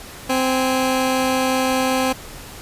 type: tone pair together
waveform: 15% pulse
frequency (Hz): 260 / 825.4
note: C4 / G#5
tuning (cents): -11 / -11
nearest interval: octave + minor sixth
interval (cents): 2000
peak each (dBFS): -11 / -21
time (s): 0.29-2.13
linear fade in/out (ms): 10
effects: pink hiss -37 dBFS RMS until 2.61 s + resampled to 32000 Hz